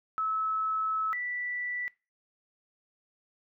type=tone pair in turn; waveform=sine; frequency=1298 / 1966.8 Hz; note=E6 / B6; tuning=-27 / -8 cents; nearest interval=perfect fifth; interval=719 cents; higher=second; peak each=-27 / -31 dBFS; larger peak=first; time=0.18-1.13 / 1.13-1.88 s; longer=first; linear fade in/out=0 ms; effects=noise-tail reverb RT60 0.3 s tail -21 dB re dry